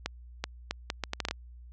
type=accelerating click train; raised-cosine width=0.2 ms; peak=-13 dBFS; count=10; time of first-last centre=0.06-1.31 s; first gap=380 ms; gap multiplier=0.71; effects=added 60 Hz sine -46 dBFS peak until 1.72 s + low-pass 7000 Hz 12 dB/octave